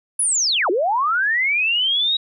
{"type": "linear two-way sweep", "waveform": "sine", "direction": "down then up", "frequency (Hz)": [10548, 329.6, 3854], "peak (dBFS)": -16, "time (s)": [0.19, 2.17], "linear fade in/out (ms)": 5, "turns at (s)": 0.7, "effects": []}